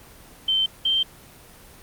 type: tone pair in turn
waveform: sine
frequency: 3100 / 3138 Hz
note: G7 / G7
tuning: -20 / +1 cents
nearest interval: unison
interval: 21 cents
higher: second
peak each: -18 dBFS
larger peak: neither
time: 0.48-0.66 / 0.85-1.03 s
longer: neither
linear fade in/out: 5 ms
effects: pink hiss -47 dBFS RMS until 1.82 s + Opus 24 kbps

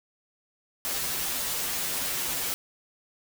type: noise with comb filter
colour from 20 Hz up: white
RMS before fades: -30 dBFS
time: 0.85-2.54 s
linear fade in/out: 0 ms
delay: 9.5 ms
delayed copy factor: -0.75
effects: none

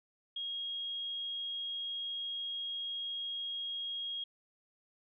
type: tone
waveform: sine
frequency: 3273 Hz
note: G#7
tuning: 26 cents flat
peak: -36 dBFS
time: 0.36-4.24 s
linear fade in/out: 5 ms
effects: none

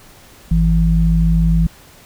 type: tone pair together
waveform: sine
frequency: 51.91 / 164.81 Hz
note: G#1 / E3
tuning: 0 / 0 cents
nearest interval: octave + minor sixth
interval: 2000 cents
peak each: -13 dBFS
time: 0.51-1.67 s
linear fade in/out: 5 ms
effects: pink hiss -44 dBFS RMS until 2.05 s

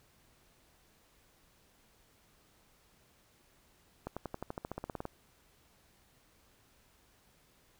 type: accelerating click train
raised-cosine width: 1 ms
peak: -24 dBFS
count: 15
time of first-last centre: 4.07-5.054 s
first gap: 96 ms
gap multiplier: 0.95
effects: pink hiss -67 dBFS RMS until 7.79 s

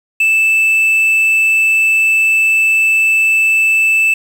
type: tone with quantisation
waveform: triangle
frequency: 2636 Hz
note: E7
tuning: 1 cent flat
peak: -7 dBFS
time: 0.2-4.14 s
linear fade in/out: 5 ms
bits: 6
effects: none

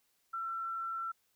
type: tone with frequency modulation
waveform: sine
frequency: 1347 Hz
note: E6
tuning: 37 cents sharp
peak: -35 dBFS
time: 0.33-1.12 s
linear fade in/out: 10 ms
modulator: 45.2 Hz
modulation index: 0.29
effects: white hiss -75 dBFS RMS until 1.35 s

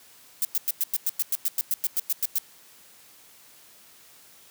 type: noise bursts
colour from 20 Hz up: violet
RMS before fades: -24 dBFS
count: 16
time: 0.42-2.384 s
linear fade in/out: 0 ms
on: 29 ms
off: 100 ms
effects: white hiss -53 dBFS RMS until 4.5 s + high-pass 80 Hz 12 dB/octave

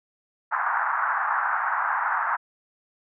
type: band-pass noise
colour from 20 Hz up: white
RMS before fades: -25 dBFS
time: 0.51-2.37 s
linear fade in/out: 20 ms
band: 800 to 1600 Hz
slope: 48 dB/octave
effects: none

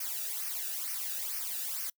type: noise with flanger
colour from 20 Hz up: blue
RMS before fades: -36 dBFS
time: 0-1.9 s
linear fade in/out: 5 ms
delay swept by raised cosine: 0.26 to 0.96 ms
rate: 2.2 Hz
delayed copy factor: -0.75
effects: noise-tail reverb RT60 0.1 s tail -26 dB re dry

